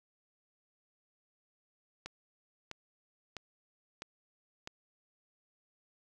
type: click train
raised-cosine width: 0.2 ms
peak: -24 dBFS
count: 5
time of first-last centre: 2.06-4.674 s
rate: 1.53 Hz
effects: none